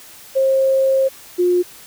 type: tone pair in turn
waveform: sine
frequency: 534 / 356.4 Hz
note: C5 / F4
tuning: +35 / +35 cents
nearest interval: perfect fifth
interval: 700 cents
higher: first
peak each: -12 dBFS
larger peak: neither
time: 0.35-1.09 / 1.38-1.63 s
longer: first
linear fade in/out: 20 ms
effects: white hiss -41 dBFS RMS until 1.86 s